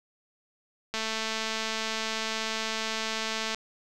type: click train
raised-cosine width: 0.2 ms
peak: -14 dBFS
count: 577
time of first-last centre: 0.94-3.546 s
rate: 221 Hz
effects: none